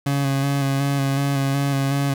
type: tone with vibrato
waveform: 30% pulse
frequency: 138.59 Hz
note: C#3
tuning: in tune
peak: -16 dBFS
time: 0.06-2.14 s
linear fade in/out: 5 ms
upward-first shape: square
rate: 2.7 Hz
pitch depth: 21 cents each way
effects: none